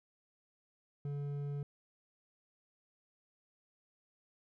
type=tone with hard clipping; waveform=triangle; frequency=143.3 Hz; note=D3; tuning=42 cents flat; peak=-38 dBFS; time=1.05-1.63 s; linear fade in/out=2 ms; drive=10 dB; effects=none